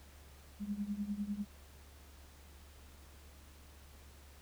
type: tone with tremolo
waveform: sine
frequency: 204.7 Hz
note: G#3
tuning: 25 cents flat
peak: -32 dBFS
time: 0.59-1.46 s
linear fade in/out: 50 ms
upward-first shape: triangle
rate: 10 Hz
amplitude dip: 90%
effects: added 71 Hz sine -56 dBFS peak until 4.41 s + pink hiss -61 dBFS RMS until 4.41 s